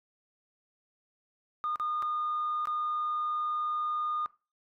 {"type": "tone with dropouts", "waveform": "sine", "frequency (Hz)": 1221, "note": "D#6", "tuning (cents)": -33, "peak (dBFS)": -28, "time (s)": [1.64, 4.26], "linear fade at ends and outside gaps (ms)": 0, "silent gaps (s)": [[1.758, 1.798], [2.023, 2.027], [2.655, 2.672]], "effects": ["noise-tail reverb RT60 0.3 s tail -20 dB re dry", "tanh soft clip ceiling -25 dBFS"]}